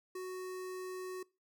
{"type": "tone with notch filter", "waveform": "square", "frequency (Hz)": 370, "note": "F#4", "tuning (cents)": 0, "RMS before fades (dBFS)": -42, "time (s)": [0.15, 1.23], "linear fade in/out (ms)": 5, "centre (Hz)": 3200, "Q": 1.6, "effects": ["noise-tail reverb RT60 0.3 s tail -23 dB re dry"]}